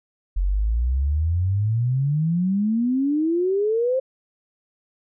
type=exponential sweep; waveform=sine; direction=up; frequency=43.65 to 534 Hz; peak=-18 dBFS; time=0.36-4 s; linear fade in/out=10 ms; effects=none